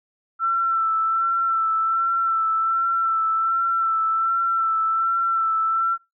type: tone with vibrato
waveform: sine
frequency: 1337 Hz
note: E6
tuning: 24 cents sharp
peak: -18 dBFS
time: 0.39-5.98 s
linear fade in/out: 50 ms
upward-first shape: sine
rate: 1.3 Hz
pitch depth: 24 cents each way
effects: noise-tail reverb RT60 0.2 s tail -22 dB re dry